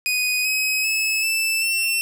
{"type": "tone with pitch steps", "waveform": "sawtooth", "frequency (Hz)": [2489, 2540, 2592, 2645, 2699], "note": ["D#7", "D#7", "E7", "E7", "E7"], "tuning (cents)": [0, 35, -30, 5, 40], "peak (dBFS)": -16, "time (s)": [0.06, 2.01], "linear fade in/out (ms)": 0, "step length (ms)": 390, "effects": []}